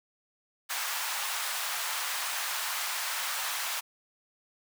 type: high-pass noise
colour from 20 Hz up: pink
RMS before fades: -33 dBFS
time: 0.69-3.81 s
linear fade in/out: 20 ms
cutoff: 860 Hz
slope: 24 dB/octave
effects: none